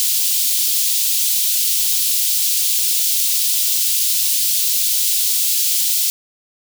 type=high-pass noise; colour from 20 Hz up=white; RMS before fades=-17 dBFS; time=0-6.1 s; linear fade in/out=0 ms; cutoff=3200 Hz; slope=24 dB/octave; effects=none